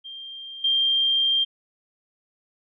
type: tone with level steps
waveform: sine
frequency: 3183 Hz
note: G7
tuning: 26 cents sharp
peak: -35 / -18 dBFS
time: 0.04-1.45 s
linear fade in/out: 20 ms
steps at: 0.64 s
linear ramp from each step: 5 ms
effects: none